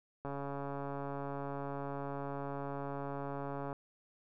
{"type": "click train", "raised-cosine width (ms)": 1, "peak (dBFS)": -27, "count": 488, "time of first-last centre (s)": [0.25, 3.729], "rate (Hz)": 140, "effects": []}